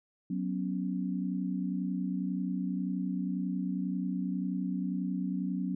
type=chord; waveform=sine; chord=F# suspended fourth; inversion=none; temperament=equal; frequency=185 / 246.9 / 277.2 Hz; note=F#3 / B3 / C#4; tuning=0 / 0 / 0 cents; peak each=-32 / -37 / -36 dBFS; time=0.3-5.75 s; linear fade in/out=5 ms; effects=none